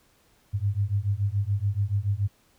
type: beating tone pair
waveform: sine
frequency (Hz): 97.5 / 104.5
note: G2 / G#2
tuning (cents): -9 / +11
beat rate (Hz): 7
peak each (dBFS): -26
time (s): 0.53-2.28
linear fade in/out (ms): 20
effects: pink hiss -63 dBFS RMS until 2.58 s